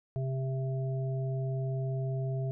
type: harmonic tone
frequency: 132.4 Hz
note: C3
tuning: 21 cents sharp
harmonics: 1 / 3 / 5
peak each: -30 / -41 / -42 dBFS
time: 0.16-2.51 s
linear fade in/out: 0 ms
effects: none